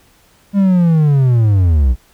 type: linear sweep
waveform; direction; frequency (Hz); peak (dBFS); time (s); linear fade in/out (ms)
triangle; down; 203.3 to 57.1; -6; 0.53-1.96; 50
effects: pink hiss -51 dBFS RMS until 2.13 s